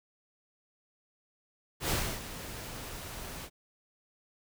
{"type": "noise with ADSR envelope", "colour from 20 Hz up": "pink", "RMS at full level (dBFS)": -29, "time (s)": [1.8, 3.5], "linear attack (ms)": 85, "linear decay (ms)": 310, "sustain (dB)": -13, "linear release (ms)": 58, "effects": []}